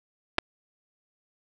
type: clicks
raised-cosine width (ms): 0.3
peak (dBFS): -7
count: 2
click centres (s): 0.383 / 0.386
effects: none